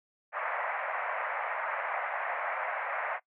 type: band-pass noise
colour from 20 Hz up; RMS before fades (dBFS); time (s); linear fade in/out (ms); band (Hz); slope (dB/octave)
pink; -34; 0.32-3.2; 50; 590 to 2200; 48
effects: noise-tail reverb RT60 0.1 s tail -20 dB re dry